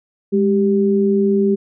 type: tone pair together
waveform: sine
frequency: 205.3 / 392 Hz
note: G#3 / G4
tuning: -20 / 0 cents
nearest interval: major seventh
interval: 1120 cents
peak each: -15 dBFS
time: 0.32-1.56 s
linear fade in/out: 20 ms
effects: none